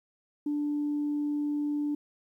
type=tone; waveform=sine; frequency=293.7 Hz; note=D4; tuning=in tune; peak=-26 dBFS; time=0.46-1.95 s; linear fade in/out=5 ms; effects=tanh soft clip ceiling -23 dBFS + 11-bit